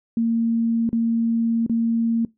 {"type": "tone with dropouts", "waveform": "sine", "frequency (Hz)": 229.6, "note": "A#3", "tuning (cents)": -26, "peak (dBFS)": -17, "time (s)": [0.17, 2.25], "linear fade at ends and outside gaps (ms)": 2, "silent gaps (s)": [[0.892, 0.929], [1.664, 1.696]], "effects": ["noise-tail reverb RT60 0.2 s tail -23 dB re dry"]}